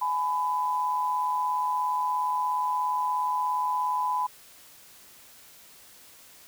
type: tone pair together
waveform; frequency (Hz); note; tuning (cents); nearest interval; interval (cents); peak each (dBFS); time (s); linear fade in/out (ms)
sine; 843 / 1000; G#5 / B5; +26 / +21; minor third; 295; -31 / -25; 0.01-4.27; 10
effects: white hiss -52 dBFS RMS until 6.47 s